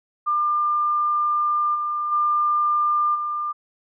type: tone with level steps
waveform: sine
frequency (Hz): 1198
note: D6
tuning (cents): +34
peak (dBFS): -18 / -22 / -17 / -23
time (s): 0.26-3.53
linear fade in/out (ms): 20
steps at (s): 1.74 / 2.11 / 3.14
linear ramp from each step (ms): 20
effects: none